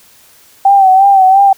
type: tone with vibrato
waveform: sine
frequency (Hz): 774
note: G5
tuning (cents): -22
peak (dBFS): -3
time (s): 0.65-1.53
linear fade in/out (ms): 5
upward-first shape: sine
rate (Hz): 2.9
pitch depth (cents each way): 56
effects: white hiss -44 dBFS RMS until 1.57 s